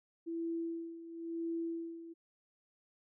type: tone with tremolo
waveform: sine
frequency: 332.7 Hz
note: E4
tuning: 16 cents sharp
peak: -34 dBFS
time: 0.26-2.14 s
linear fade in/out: 20 ms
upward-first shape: sine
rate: 0.97 Hz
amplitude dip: 75%
effects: none